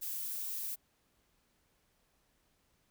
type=noise; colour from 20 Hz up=violet; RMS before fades=-39 dBFS; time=0.01-0.76 s; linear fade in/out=20 ms; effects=pink hiss -74 dBFS RMS until 2.9 s